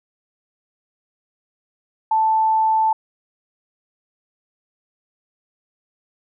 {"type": "tone", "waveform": "sine", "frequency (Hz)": 880, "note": "A5", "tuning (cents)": 0, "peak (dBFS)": -14, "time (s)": [2.11, 2.93], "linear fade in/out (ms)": 5, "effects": []}